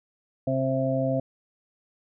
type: harmonic tone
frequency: 132.5 Hz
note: C3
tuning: 22 cents sharp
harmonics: 1 / 2 / 4 / 5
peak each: -28 / -28 / -28 / -28 dBFS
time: 0.47-1.2 s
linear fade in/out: 5 ms
effects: none